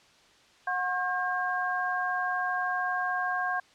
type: tone cluster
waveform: sine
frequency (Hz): 729 / 1081 / 1606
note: F#5 / C#6 / G6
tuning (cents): -26 / -44 / +41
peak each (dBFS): -31 / -33 / -30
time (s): 0.67-3.6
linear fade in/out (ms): 5
effects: white hiss -59 dBFS RMS until 3.74 s + low-pass 5000 Hz 12 dB/octave

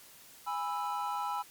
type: chord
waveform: triangle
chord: E major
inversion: first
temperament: just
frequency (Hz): 824.1 / 988.9 / 1318.5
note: G#5 / B5 / E6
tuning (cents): -14 / +2 / 0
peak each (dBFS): -34 / -34 / -36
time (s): 0.46-1.43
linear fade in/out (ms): 20
effects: white hiss -55 dBFS RMS until 1.5 s + MP3 96 kbps

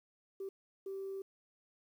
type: tone bursts at uneven times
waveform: sine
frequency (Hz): 388.4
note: G4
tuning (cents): -16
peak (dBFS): -38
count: 2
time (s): 0.4-0.49 / 0.86-1.22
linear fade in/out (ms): 5
effects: tanh soft clip ceiling -35 dBFS + 11-bit

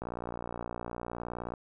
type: click train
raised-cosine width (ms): 1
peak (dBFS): -23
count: 91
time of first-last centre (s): 0.02-1.538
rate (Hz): 59.3
effects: none

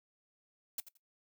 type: noise with echo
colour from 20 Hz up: blue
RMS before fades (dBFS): -37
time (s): 0.78-0.8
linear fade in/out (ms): 2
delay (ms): 86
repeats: 2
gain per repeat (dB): -14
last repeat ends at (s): 0.972
effects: noise-tail reverb RT60 0.1 s tail -18 dB re dry

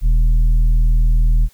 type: tone with tanh clipping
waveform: triangle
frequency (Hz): 40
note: D#1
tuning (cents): +49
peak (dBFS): -11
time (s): 0.01-1.49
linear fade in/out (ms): 50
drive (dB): 11
effects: white hiss -53 dBFS RMS until 1.53 s

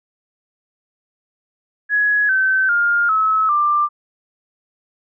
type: tone with pitch steps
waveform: sine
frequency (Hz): 1677 / 1537.8 / 1410.2 / 1293.1 / 1185.8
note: G#6 / G6 / F6 / E6 / D6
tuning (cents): +16 / -34 / +16 / -34 / +16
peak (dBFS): -13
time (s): 1.89-3.89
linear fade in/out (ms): 50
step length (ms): 400
effects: none

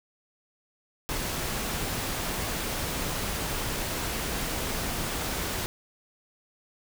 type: noise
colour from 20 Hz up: pink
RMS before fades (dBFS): -31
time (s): 1.09-5.66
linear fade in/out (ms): 0
effects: none

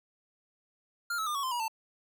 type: tone with pitch steps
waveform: square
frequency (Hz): 1400 / 1298.7 / 1204.8 / 1117.6 / 1036.8 / 961.8 / 892.2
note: F6 / E6 / D6 / C#6 / C6 / B5 / A5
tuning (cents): +4 / -26 / +44 / +14 / -16 / -46 / +24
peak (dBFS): -31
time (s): 1.1-1.681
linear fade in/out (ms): 5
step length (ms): 83
effects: none

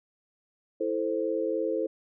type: chord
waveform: sine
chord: A minor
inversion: second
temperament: equal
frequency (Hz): 329.6 / 440 / 523.3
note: E4 / A4 / C5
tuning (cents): 0 / 0 / 0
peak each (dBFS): -31 / -30 / -30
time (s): 0.8-1.87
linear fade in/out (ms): 10
effects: none

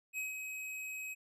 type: tone with ADSR envelope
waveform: square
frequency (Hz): 2540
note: D#7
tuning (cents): +35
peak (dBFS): -36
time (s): 0.13-1.15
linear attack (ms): 50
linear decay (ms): 150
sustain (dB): -5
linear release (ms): 24
effects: resampled to 32000 Hz

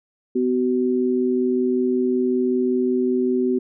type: tone pair together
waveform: sine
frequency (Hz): 251.5 / 376.8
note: B3 / F#4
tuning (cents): +32 / +32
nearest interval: perfect fifth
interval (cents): 700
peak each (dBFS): -20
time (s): 0.35-3.59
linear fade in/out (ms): 10
effects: none

